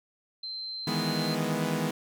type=tone; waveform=sine; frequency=4108 Hz; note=C8; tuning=33 cents flat; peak=-34 dBFS; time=0.43-1.35 s; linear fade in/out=5 ms
type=chord; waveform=sawtooth; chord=E major seventh; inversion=third; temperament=equal; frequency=155.56 / 164.81 / 207.7 / 246.9 Hz; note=D#3 / E3 / G#3 / B3; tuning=0 / 0 / 0 / 0 cents; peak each=-29 dBFS; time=0.87-1.91 s; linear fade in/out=5 ms
effects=none